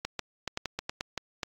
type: clicks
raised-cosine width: 0.2 ms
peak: -14 dBFS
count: 10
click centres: 0.05 / 0.193 / 0.477 / 0.574 / 0.657 / 0.79 / 0.895 / 1.009 / 1.177 / 1.432 s
effects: AAC 48 kbps

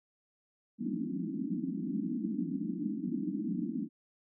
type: band-pass noise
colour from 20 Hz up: white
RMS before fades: -35 dBFS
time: 0.78-3.89 s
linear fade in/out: 50 ms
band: 170 to 320 Hz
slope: 96 dB/octave
effects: none

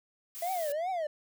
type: noise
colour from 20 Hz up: blue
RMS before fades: -42 dBFS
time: 0.35-0.72 s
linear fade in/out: 0 ms
type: tone with vibrato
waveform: triangle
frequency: 659.3 Hz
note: E5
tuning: in tune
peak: -28 dBFS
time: 0.42-1.07 s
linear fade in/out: 5 ms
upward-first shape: triangle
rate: 2.6 Hz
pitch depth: 280 cents each way
effects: none

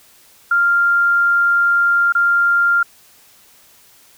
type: tone with dropouts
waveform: sine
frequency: 1395 Hz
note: F6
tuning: 2 cents flat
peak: -11 dBFS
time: 0.51-2.83 s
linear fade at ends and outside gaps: 5 ms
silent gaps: 2.124-2.15 s
effects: white hiss -49 dBFS RMS until 4.17 s

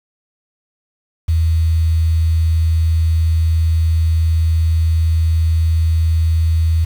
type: tone with quantisation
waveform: sine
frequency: 81.4 Hz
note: E2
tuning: 21 cents flat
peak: -11 dBFS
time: 1.28-6.85 s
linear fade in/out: 10 ms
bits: 6
effects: none

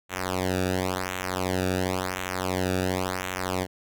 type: tone with flanger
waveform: sawtooth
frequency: 92.5 Hz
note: F#2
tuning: in tune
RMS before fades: -28 dBFS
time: 0.09-3.67 s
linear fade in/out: 50 ms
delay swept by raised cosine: 0.2 to 0.97 ms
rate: 0.94 Hz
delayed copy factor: -0.95
effects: none

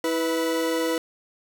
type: tone pair together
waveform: 40% pulse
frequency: 325.1 / 493.5 Hz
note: E4 / B4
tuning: -24 / -1 cents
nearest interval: perfect fifth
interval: 723 cents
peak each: -25 / -24 dBFS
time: 0.04-0.98 s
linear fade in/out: 2 ms
effects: none

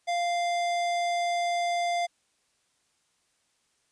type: tone with hard clipping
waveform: sine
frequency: 696 Hz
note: F5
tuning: 6 cents flat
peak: -27 dBFS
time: 0.07-2.07 s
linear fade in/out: 20 ms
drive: 17 dB
effects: white hiss -71 dBFS RMS until 3.91 s + resampled to 22050 Hz

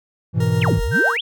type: chord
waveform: triangle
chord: E major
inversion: first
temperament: equal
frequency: 103.83 / 123.47 / 164.81 Hz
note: G#2 / B2 / E3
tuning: 0 / 0 / 0 cents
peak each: -18 dBFS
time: 0.33-0.81 s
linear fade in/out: 50 ms
type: tone with tremolo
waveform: 40% pulse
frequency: 466.2 Hz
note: A#4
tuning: in tune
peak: -23 dBFS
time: 0.4-1.17 s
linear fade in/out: 5 ms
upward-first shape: triangle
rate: 7.5 Hz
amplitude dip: 40%
type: exponential two-way sweep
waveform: sine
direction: down then up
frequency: 3610 to 36 to 3610 Hz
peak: -19 dBFS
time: 0.61-1.21 s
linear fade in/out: 10 ms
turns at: 0.81 s
type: tone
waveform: sine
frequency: 1559 Hz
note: G6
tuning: 10 cents flat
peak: -14 dBFS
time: 0.91-1.13 s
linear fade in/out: 50 ms
effects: none

